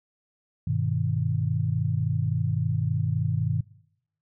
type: chord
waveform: sine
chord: G augmented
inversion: none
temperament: equal with one note detuned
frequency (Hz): 99.88 / 123.47 / 155.56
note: G2 / B2 / D#3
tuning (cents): +33 / 0 / 0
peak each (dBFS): -27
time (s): 0.67-3.61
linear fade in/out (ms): 5
effects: noise-tail reverb RT60 0.8 s tail -23 dB re dry